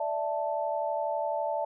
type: chord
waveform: sine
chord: D suspended second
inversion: none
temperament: equal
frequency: 587.3 / 659.3 / 880 Hz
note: D5 / E5 / A5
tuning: 0 / 0 / 0 cents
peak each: -32 dBFS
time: 0-1.65 s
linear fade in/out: 5 ms
effects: none